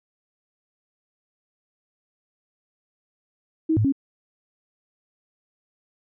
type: tone with pitch steps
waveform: sine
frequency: 319 / 107.2 / 274.9 Hz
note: D#4 / A2 / C#4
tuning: +43 / -45 / -14 cents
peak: -17 dBFS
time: 3.69-3.924 s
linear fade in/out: 10 ms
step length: 78 ms
effects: none